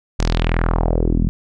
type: tone with low-pass filter sweep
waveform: sawtooth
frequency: 41.2 Hz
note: E1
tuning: in tune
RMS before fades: -17 dBFS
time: 0.19-1.29 s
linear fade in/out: 0 ms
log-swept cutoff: 6600 to 180 Hz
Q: 2.6
effects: none

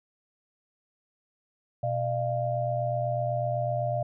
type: tone cluster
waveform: sine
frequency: 122.6 / 602 / 690 Hz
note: B2 / D5 / F5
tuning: -12 / +43 / -21 cents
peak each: -30 dBFS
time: 1.83-4.03 s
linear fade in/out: 5 ms
effects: none

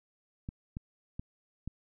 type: clicks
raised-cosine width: 5 ms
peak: -25 dBFS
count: 4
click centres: 0.489 / 0.769 / 1.195 / 1.676 s
effects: none

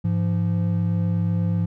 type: tone pair together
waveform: triangle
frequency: 103.4 / 171.5 Hz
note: G#2 / F3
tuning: -7 / -31 cents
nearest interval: major sixth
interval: 876 cents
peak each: -20 dBFS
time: 0.04-1.66 s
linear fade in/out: 10 ms
effects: none

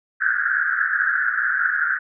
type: band-pass noise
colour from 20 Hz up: white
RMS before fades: -21 dBFS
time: 0.2-1.99 s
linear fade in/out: 20 ms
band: 1400 to 1700 Hz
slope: 96 dB/octave
effects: none

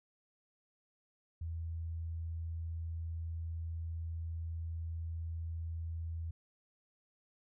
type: tone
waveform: sine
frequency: 82.41 Hz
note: E2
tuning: in tune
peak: -37 dBFS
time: 1.41-6.31 s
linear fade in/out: 5 ms
effects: none

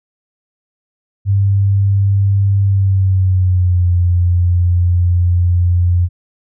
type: tone with pitch glide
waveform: sine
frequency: 99 to 88.2 Hz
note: G2 to F2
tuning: +18 to +18 cents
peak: -9 dBFS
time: 1.25-6.09 s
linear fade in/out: 50 ms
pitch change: -200 cents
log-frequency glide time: 2.62-3.91 s
effects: none

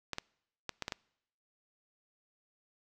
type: clicks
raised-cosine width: 0.2 ms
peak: -18 dBFS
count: 6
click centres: 0.133 / 0.184 / 0.693 / 0.823 / 0.881 / 0.922 s
effects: noise-tail reverb RT60 0.8 s tail -26 dB re dry

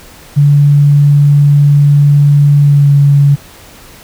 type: tone with pitch glide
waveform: sine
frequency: 144.2 to 142.05 Hz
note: D3 to C#3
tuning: -31 to +43 cents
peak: -3 dBFS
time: 0.36-3.36 s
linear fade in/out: 20 ms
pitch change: -26 cents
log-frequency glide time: 2.62-2.9 s
effects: pink hiss -36 dBFS RMS until 4.03 s

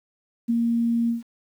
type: tone with ADSR envelope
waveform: sine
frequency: 233.1 Hz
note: A#3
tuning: in tune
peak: -17 dBFS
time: 0.48-1.23 s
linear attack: 21 ms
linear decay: 13 ms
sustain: -2 dB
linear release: 140 ms
effects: 9-bit

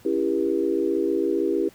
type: chord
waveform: sine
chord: C# diminished seventh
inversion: none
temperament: just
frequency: 277.2 / 332.6 / 399.1 / 479 Hz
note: C#4 / E4 / G4 / Bb4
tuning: 0 / +16 / +31 / +47 cents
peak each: -29 / -24 / -24 / -29 dBFS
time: 0.05-1.69 s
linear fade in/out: 5 ms
effects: pink hiss -53 dBFS RMS until 1.74 s

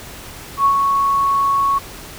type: tone with ADSR envelope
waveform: sine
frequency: 1108 Hz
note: C#6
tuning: 1 cent flat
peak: -9 dBFS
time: 0.57-1.79 s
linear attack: 82 ms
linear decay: 83 ms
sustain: -4 dB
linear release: 14 ms
effects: pink hiss -35 dBFS RMS until 2.18 s

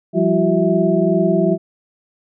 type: tone cluster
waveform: sine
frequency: 172.2 / 194.4 / 339.5 / 377.6 / 653 Hz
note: F3 / G3 / F4 / F#4 / E5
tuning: -24 / -14 / -49 / +35 / -17 cents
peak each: -19 dBFS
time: 0.13-1.58 s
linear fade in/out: 50 ms
effects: none

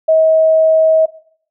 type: tone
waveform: sine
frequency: 638 Hz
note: D#5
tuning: 43 cents sharp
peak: -7 dBFS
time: 0.08-1.06 s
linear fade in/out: 10 ms
effects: noise-tail reverb RT60 0.6 s tail -18 dB re dry

